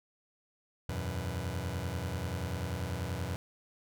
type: chord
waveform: sawtooth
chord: E suspended second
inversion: none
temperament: just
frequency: 82.41 / 92.71 / 123.61 Hz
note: E2 / F#2 / B2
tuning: 0 / +4 / +2 cents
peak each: -34 / -33 / -35 dBFS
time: 0.89-3.36 s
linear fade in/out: 0 ms
effects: none